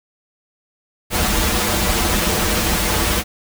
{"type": "noise with comb filter", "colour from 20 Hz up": "pink", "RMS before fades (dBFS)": -18, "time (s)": [1.1, 3.24], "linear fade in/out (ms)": 50, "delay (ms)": 7.4, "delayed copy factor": -0.85, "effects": []}